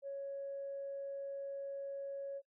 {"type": "tone", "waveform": "sine", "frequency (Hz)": 554.4, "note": "C#5", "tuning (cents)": 0, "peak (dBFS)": -39, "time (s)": [0.02, 2.42], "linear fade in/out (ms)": 50, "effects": ["noise-tail reverb RT60 0.1 s tail -23 dB re dry", "tanh soft clip ceiling -35 dBFS"]}